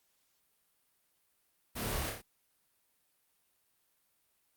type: noise with echo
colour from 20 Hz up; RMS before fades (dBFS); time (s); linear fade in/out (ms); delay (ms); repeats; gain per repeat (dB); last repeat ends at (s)
pink; -38; 1.75-2.11; 20; 28; 4; -3; 2.222
effects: white hiss -75 dBFS RMS until 4.56 s + Opus 48 kbps